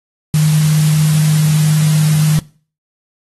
sine tone in noise, 153.7 Hz, D#3, 21 cents flat, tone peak -8 dBFS, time 0.34-2.39 s, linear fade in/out 0 ms, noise white, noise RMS -24 dBFS, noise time 0.34-2.39 s, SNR +13 dB, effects noise-tail reverb RT60 0.4 s tail -20 dB re dry + AAC 32 kbps

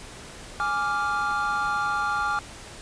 triangle chord, D diminished, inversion second, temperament equal, 830.6 / 1174.7 / 1396.9 Hz, Ab5 / D6 / F6, 0 / 0 / 0 cents, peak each -27 / -26 / -25 dBFS, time 0.6-2.39 s, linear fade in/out 0 ms, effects pink hiss -42 dBFS RMS until 2.81 s + resampled to 22050 Hz

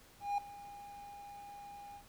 triangle tone with ADSR envelope, 812 Hz, G#5, 39 cents flat, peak -28 dBFS, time 0.2-2.04 s, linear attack 180 ms, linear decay 4 ms, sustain -18 dB, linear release 83 ms, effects pink hiss -61 dBFS RMS until 2.08 s

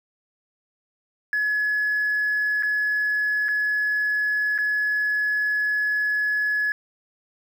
sine tone with dropouts, 1697 Hz, G#6, 37 cents sharp, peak -19 dBFS, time 1.33-6.72 s, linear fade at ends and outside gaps 1 ms, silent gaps 2.625-2.632 / 3.484-3.488 / 4.579-4.586 s, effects tanh soft clip ceiling -16 dBFS + 8-bit

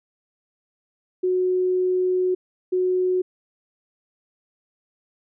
sine tone pair in turn, 367.1 / 367.1 Hz, F#4 / F#4, -14 / -14 cents, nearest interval unison, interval 0 cents, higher neither, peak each -18 dBFS, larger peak neither, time 1.23-2.35 / 2.72-3.22 s, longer first, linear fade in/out 10 ms, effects none

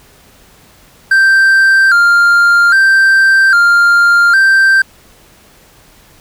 triangle tone with vibrato, 1480 Hz, F#6, in tune, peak -3 dBFS, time 1.11-4.82 s, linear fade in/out 5 ms, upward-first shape square, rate 0.62 Hz, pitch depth 99 cents each way, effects pink hiss -44 dBFS RMS until 6.2 s

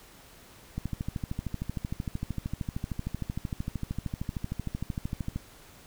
click train, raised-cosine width 5 ms, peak -19 dBFS, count 61, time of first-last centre 0.78-5.36 s, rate 13.1 Hz, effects pink hiss -53 dBFS RMS until 5.86 s

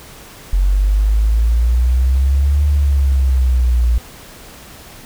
sine exponential two-way sweep, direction up then down, 45.8 to 73.42 to 57.9 Hz, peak -10 dBFS, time 0.53-3.98 s, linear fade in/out 0 ms, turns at 2.65 s, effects pink hiss -38 dBFS RMS until 5.05 s

